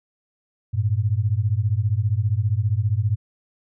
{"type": "beating tone pair", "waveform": "sine", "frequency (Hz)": [98, 113], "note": ["G2", "A2"], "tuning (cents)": [0, 47], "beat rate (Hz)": 15, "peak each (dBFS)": -21, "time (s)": [0.73, 3.16], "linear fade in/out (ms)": 20, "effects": []}